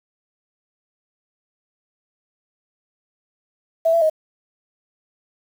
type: tone with pitch steps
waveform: sine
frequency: 656 / 670 / 628 Hz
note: E5 / E5 / D#5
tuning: -9 / +28 / +16 cents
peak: -13 dBFS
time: 3.85-4.099 s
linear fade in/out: 10 ms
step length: 83 ms
effects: 7-bit